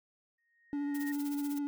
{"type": "tone with exponential growth", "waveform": "sine", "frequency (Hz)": 1864.7, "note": "A#6", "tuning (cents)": 0, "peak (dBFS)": -39, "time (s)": [0.38, 1.12], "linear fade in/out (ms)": 5, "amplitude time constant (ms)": 160}
{"type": "tone with vibrato", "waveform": "triangle", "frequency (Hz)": 287, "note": "D4", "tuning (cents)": -40, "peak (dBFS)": -30, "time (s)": [0.73, 1.67], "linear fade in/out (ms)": 0, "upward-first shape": "sine", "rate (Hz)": 14, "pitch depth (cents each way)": 16}
{"type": "noise with tremolo", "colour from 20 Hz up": "blue", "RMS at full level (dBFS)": -45, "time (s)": [0.94, 1.59], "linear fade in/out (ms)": 10, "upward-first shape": "sine", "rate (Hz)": 16, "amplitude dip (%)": 80}
{"effects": []}